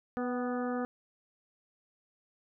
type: harmonic tone with a mistuned harmonic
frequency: 246.6 Hz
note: B3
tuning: 2 cents flat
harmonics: 1 / 2 / 3 / 4 / 5 / 6 / 7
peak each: -33 / -36 / -40 / -51 / -42 / -46 / -50 dBFS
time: 0.17-0.85 s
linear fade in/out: 0 ms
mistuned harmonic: 3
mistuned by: +29 cents
effects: none